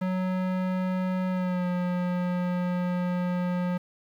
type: tone with pitch glide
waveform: square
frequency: 185 to 178.9 Hz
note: F#3 to F3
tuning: 0 to +42 cents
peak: -26 dBFS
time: 0.01-3.78 s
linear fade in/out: 10 ms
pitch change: -58 cents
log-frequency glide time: 1.3-1.67 s
effects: low-pass 2000 Hz 12 dB/octave + 9-bit